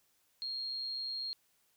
sine tone, 4244 Hz, C8, 24 cents sharp, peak -36 dBFS, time 0.42-1.33 s, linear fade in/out 0 ms, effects white hiss -73 dBFS RMS until 1.76 s

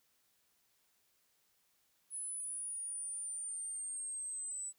sine linear sweep, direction down, 10180 to 7902 Hz, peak -39 dBFS, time 2.1-4.73 s, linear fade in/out 50 ms, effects white hiss -75 dBFS RMS until 4.78 s

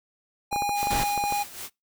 square tone, 818 Hz, G#5, 26 cents flat, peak -25 dBFS, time 0.51-1.44 s, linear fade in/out 20 ms
clicks, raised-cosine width 1 ms, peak -18 dBFS, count 11, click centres 0.528 / 0.561 / 0.622 / 0.693 / 0.83 / 0.871 / 0.932 / 1.035 / 1.177 / 1.239 / 1.324 s
white noise with tremolo, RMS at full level -36 dBFS, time 0.74-1.7 s, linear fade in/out 50 ms, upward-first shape sine, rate 3.6 Hz, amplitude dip 65%
pink noise, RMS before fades -28 dBFS, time 0.9-1.04 s, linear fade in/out 10 ms
effects noise-tail reverb RT60 0.2 s tail -25 dB re dry

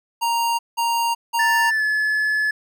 square tone bursts, 932.3 Hz, A#5, in tune, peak -19 dBFS, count 3, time 0.21-1.71 s, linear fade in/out 20 ms, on 380 ms, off 180 ms
triangle tone with pitch glide, 1760 to 1717.8 Hz, A6 to A6, 0 to -42 cents, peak -16 dBFS, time 1.39-2.51 s, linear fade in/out 5 ms, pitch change -42 cents, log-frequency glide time 1.74-1.83 s
effects none

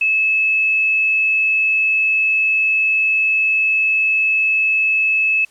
sine tone, 2600 Hz, E7, 24 cents flat, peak -13 dBFS, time 0.01-5.45 s, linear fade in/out 5 ms, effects white hiss -52 dBFS RMS until 5.5 s + low-pass 9000 Hz 12 dB/octave

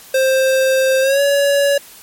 square tone with pitch glide, 527 to 564.8 Hz, C5 to C#5, +12 to +32 cents, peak -12 dBFS, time 0.14-1.78 s, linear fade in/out 5 ms, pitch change +120 cents, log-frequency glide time 1.01-1.21 s, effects white hiss -40 dBFS RMS until 2.02 s + MP3 64 kbps

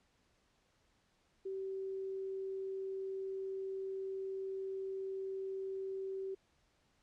sine tone, 384.7 Hz, G4, 33 cents flat, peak -38 dBFS, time 1.45-6.35 s, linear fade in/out 10 ms, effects pink hiss -74 dBFS RMS until 7.02 s + low-pass 7000 Hz 12 dB/octave

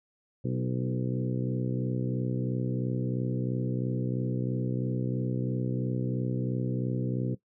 harmonic tone with a mistuned harmonic, 63 Hz, B1, 35 cents sharp, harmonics 2 / 3 / 4 / 5 / 6 / 7 / 8, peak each -30 / -34 / -36 / -38 / -40 / -41 / -42 dBFS, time 0.44-7.35 s, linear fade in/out 10 ms, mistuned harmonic 6, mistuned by -15 cents, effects noise-tail reverb RT60 0.1 s tail -17 dB re dry

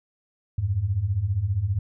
sine beating tone pair, 87.6 / 102.6 Hz, F2 / G#2, +6 / -21 cents, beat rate 15 Hz, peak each -27 / -23 dBFS, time 0.58-1.79 s, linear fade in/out 5 ms, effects none

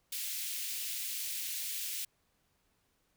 white high-pass noise, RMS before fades -38 dBFS, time 0.12-2.05 s, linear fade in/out 5 ms, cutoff 2200 Hz, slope 24 dB/octave, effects pink hiss -75 dBFS RMS until 3.16 s

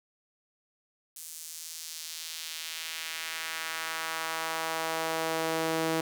sawtooth tone with high-pass filter sweep, 161.8 Hz, E3, 32 cents flat, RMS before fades -34 dBFS, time 1.16-6.01 s, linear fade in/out 5 ms, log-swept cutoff 8300 to 340 Hz, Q 1.1, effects none

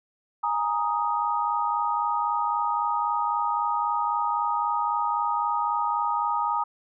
sine chord, Ab suspended second, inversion none, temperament just, 830.6 / 934.4 / 1245.9 Hz, Ab5 / Bb5 / Eb6, 0 / +4 / +2 cents, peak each -29 / -26 / -27 dBFS, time 0.43-6.64 s, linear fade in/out 10 ms, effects none

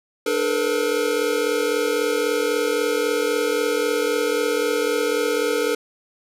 square tone cluster, 297.1 / 431.8 / 475.6 / 512 Hz, D4 / A4 / A#4 / C5, +20 / -33 / +35 / -38 cents, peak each -29 / -24 / -23 / -32 dBFS, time 0.26-5.75 s, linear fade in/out 5 ms, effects resampled to 32000 Hz + 8-bit

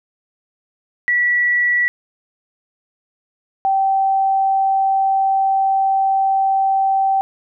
sine tone pair in turn, 1946 / 775.6 Hz, B6 / G5, -26 / -19 cents, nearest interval octave + major third, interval 1593 cents, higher first, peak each -13 dBFS, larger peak neither, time 1.08-1.88 / 3.65-7.21 s, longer second, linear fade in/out 0 ms, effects none

